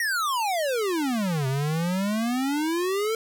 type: exponential two-way sweep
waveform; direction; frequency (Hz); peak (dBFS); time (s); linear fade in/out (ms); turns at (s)
square; down then up; 1928 to 130 to 455.8; -24; 0-3.15; 2; 1.47
effects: none